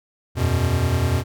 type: chord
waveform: square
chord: E suspended second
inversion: none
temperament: equal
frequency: 82.41 / 92.5 / 123.47 Hz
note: E2 / F#2 / B2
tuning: 0 / 0 / 0 cents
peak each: -23 dBFS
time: 0.35-1.24 s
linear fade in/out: 50 ms
effects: none